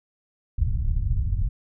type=low-pass noise; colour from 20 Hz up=pink; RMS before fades=-23 dBFS; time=0.58-1.49 s; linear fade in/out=10 ms; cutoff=110 Hz; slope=24 dB/octave; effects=none